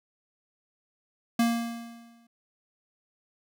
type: tone with exponential decay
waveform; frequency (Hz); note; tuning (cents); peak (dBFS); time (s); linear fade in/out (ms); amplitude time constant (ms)
square; 233.1; A#3; 0; -20; 1.39-2.27; 5; 190
effects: none